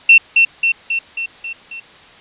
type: tone with echo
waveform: sine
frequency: 2700 Hz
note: E7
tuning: 41 cents sharp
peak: -3 dBFS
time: 0.09-0.18 s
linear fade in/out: 5 ms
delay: 270 ms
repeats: 6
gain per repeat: -4 dB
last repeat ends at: 1.8 s
effects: white hiss -42 dBFS RMS until 2.2 s + resampled to 8000 Hz